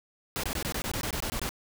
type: noise bursts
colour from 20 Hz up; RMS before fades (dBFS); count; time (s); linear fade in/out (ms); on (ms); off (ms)
pink; -32; 12; 0.36-1.491; 0; 75; 21
effects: none